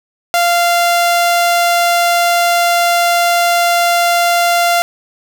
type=tone; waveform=sawtooth; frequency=693 Hz; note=F5; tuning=14 cents flat; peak=-6 dBFS; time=0.34-4.82 s; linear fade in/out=0 ms; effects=none